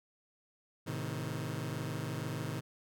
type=chord; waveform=sawtooth; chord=A diminished; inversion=none; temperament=just; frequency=110 / 132 / 158.4 Hz; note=A2 / C3 / Eb3; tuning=0 / +16 / +31 cents; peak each=-37 / -36 / -36 dBFS; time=0.86-2.61 s; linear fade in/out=20 ms; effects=none